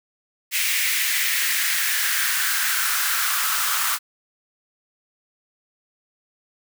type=noise with high-pass filter sweep; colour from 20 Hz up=white; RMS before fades=-22 dBFS; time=0.51-3.99 s; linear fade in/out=50 ms; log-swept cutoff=2200 to 1200 Hz; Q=3.5; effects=none